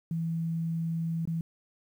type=tone with dropouts; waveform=sine; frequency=164.81 Hz; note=E3; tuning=in tune; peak=-28 dBFS; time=0.11-1.41 s; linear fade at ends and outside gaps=2 ms; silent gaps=1.254-1.274 s; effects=10-bit